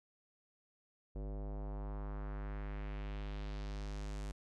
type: tone with low-pass filter sweep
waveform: square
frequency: 50.8 Hz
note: G#1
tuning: 38 cents flat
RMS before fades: -42 dBFS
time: 1.15-4.32 s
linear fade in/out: 10 ms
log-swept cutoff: 510 to 8700 Hz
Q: 1.5
effects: none